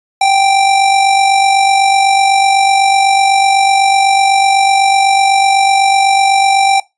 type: tone with amplitude modulation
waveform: square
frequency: 784 Hz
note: G5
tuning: in tune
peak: -6 dBFS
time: 0.21-6.8 s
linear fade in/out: 5 ms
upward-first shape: sine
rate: 48 Hz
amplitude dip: 45%
effects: noise-tail reverb RT60 0.2 s tail -20 dB re dry + resampled to 24000 Hz